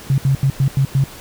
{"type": "tone bursts at uneven times", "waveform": "sine", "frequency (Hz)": 135.8, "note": "C#3", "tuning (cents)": -35, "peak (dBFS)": -11, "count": 6, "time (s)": [[0.1, 0.18], [0.25, 0.35], [0.43, 0.5], [0.6, 0.68], [0.77, 0.85], [0.95, 1.04]], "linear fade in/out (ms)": 2, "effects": ["pink hiss -37 dBFS RMS until 1.2 s"]}